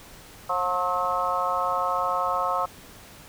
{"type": "harmonic tone with a mistuned harmonic", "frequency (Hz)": 179.4, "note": "F3", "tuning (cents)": 47, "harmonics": [3, 4, 5, 6, 7], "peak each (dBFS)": [-31, -29, -32, -27, -28], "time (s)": [0.49, 2.66], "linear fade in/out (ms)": 10, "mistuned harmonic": 7, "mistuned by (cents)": 43, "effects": ["pink hiss -47 dBFS RMS until 3.28 s"]}